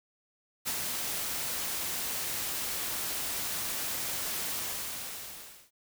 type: noise with ADSR envelope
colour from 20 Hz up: white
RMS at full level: -31 dBFS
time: 0.65-5.71 s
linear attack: 29 ms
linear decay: 56 ms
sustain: -3 dB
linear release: 1200 ms
effects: none